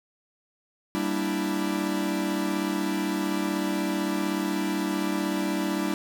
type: chord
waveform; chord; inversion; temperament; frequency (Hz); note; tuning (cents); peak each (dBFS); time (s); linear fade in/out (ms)
45% pulse; E half-diminished seventh; first; equal; 196 / 233.1 / 293.7 / 329.6; G3 / Bb3 / D4 / E4; 0 / 0 / 0 / 0; -30 / -36 / -30 / -30; 0.95-5.94; 0
effects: none